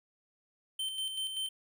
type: tone with tremolo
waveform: square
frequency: 3100 Hz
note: G7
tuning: 20 cents flat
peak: -33 dBFS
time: 0.79-1.49 s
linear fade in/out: 5 ms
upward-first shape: square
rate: 5.2 Hz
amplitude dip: 45%
effects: none